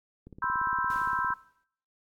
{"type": "click train", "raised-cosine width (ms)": 3, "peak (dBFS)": -33, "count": 19, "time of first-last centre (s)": [0.27, 1.304], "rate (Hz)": 17.4}
{"type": "chord", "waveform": "sine", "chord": "C major seventh", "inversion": "third", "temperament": "equal", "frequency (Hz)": [987.8, 1046.5, 1318.5, 1568], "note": ["B5", "C6", "E6", "G6"], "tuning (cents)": [0, 0, 0, 0], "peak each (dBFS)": -32, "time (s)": [0.42, 1.34], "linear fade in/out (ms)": 5}
{"type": "noise with exponential decay", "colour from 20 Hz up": "pink", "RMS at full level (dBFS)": -46, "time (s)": [0.9, 1.64], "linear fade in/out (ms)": 2, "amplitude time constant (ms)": 160}
{"effects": ["noise-tail reverb RT60 0.6 s tail -20 dB re dry", "AAC 64 kbps"]}